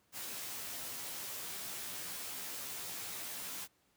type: noise with comb filter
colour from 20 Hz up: white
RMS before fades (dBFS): -43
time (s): 0.12-3.68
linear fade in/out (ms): 50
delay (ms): 14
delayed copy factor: -0.85
effects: pink hiss -73 dBFS RMS until 3.96 s + high-pass 80 Hz 12 dB/octave